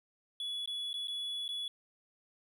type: tone with dropouts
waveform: triangle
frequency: 3401 Hz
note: G#7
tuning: 40 cents sharp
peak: -34 dBFS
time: 0.4-1.68 s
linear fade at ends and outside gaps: 2 ms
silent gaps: 0.659-0.675 / 0.931-0.94 / 1.073-1.081 / 1.48-1.489 s
effects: none